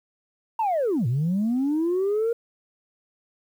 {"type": "linear two-way sweep", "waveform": "sine", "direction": "down then up", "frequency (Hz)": [930, 111.4, 472.5], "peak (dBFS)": -19, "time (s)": [0.59, 2.33], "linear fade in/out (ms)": 5, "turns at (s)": 1.07, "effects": ["tanh soft clip ceiling -18 dBFS", "9-bit"]}